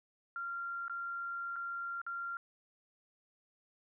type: tone with dropouts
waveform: sine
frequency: 1384 Hz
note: F6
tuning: 16 cents flat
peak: -37 dBFS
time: 0.36-2.37 s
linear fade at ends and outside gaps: 1 ms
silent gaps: 0.881-0.897 / 1.559-1.563 / 2.016-2.065 s
effects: none